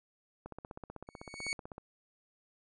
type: click train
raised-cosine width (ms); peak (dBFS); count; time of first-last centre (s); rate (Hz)
1; -30; 22; 0.46-1.781; 15.9
type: tone with exponential growth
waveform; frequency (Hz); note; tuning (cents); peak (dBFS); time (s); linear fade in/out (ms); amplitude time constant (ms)
sawtooth; 2230; C#7; +10; -28; 1.07-1.53; 1; 98
effects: resampled to 22050 Hz